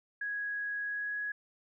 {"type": "tone with pitch glide", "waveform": "sine", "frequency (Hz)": [1661.2, 1673.7], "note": ["G#6", "G#6"], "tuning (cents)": [0, 13], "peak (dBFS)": -33, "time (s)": [0.21, 1.32], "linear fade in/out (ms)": 5, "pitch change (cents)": 13, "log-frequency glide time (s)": [0.83, 1.2], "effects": []}